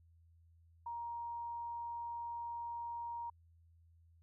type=tone; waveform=sine; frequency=940 Hz; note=A#5; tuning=14 cents sharp; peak=-40 dBFS; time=0.86-3.3 s; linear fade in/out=5 ms; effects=added 83 Hz sine -63 dBFS peak until 4.22 s